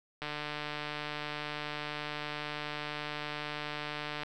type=click train; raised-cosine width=0.3 ms; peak=-21 dBFS; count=599; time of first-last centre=0.22-4.233 s; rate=149 Hz; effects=none